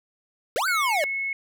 square linear two-way sweep, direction up then down, 402.7 to 1554 to 555 Hz, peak -23 dBFS, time 0.56-1.04 s, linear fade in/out 0 ms, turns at 0.67 s
sine tone, 2190 Hz, C#7, 22 cents flat, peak -25 dBFS, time 0.68-1.33 s, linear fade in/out 2 ms
effects none

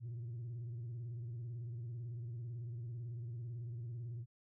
sine tone with vibrato, 118.1 Hz, A#2, 23 cents sharp, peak -39 dBFS, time 0-4.26 s, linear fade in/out 50 ms, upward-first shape square, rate 18 Hz, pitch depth 74 cents each way, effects tanh soft clip ceiling -40 dBFS

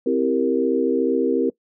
sine chord, C dominant seventh, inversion none, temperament equal, 261.6 / 329.6 / 392 / 466.2 Hz, C4 / E4 / G4 / Bb4, 0 / 0 / 0 / 0 cents, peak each -22 / -24 / -23 / -21 dBFS, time 0.06-1.5 s, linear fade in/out 5 ms, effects noise-tail reverb RT60 0.1 s tail -21 dB re dry

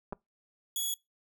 clicks, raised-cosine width 1 ms, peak -24 dBFS, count 2, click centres 0.125 / 0.13 s
10% pulse tone, 3371 Hz, G#7, 25 cents sharp, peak -23 dBFS, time 0.76-0.94 s, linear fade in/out 2 ms
effects noise-tail reverb RT60 0.2 s tail -24 dB re dry

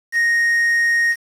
triangle tone with quantisation, 1864.7 Hz, A#6, in tune, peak -12 dBFS, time 0.12-1.16 s, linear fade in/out 50 ms, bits 6, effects low-pass 12000 Hz 12 dB/octave

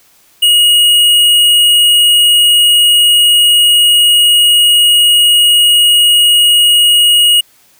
sine tone with tanh clipping, 2884 Hz, F#7, 45 cents flat, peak -6 dBFS, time 0.42-7.41 s, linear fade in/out 10 ms, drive 16 dB, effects white hiss -48 dBFS RMS until 7.79 s

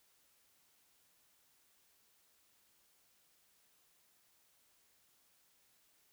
silence, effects white hiss -72 dBFS RMS until 6.12 s

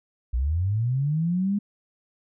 sine linear sweep, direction up, 56 to 207.7 Hz, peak -21 dBFS, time 0.33-1.59 s, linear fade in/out 10 ms, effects none

